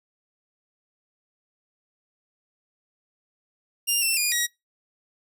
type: tone with pitch steps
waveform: 10% pulse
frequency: 2801 / 2691 / 2436 / 1905 Hz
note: F7 / E7 / D#7 / A#6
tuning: +4 / +35 / -37 / +37 cents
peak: -13 dBFS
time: 3.87-4.47 s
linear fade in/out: 20 ms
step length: 150 ms
effects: noise-tail reverb RT60 0.2 s tail -24 dB re dry